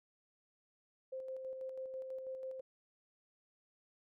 sine tone with tremolo, 523.3 Hz, C5, in tune, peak -40 dBFS, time 1.12-2.61 s, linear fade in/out 10 ms, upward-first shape square, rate 6.1 Hz, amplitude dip 35%, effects none

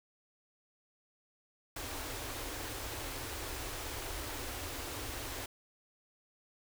pink band-stop noise, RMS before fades -41 dBFS, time 1.76-5.46 s, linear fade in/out 5 ms, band 130 to 250 Hz, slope 96 dB/octave, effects none

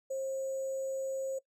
sine tone with sample-and-hold, 534 Hz, C5, 35 cents sharp, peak -32 dBFS, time 0.1-1.39 s, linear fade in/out 10 ms, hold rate 7350 Hz, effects noise-tail reverb RT60 0.1 s tail -20 dB re dry + low-pass 12000 Hz 12 dB/octave

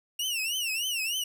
sawtooth tone with vibrato, 2794 Hz, F7, in tune, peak -25 dBFS, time 0.19-1.24 s, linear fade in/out 5 ms, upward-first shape triangle, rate 3.3 Hz, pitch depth 190 cents each way, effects none

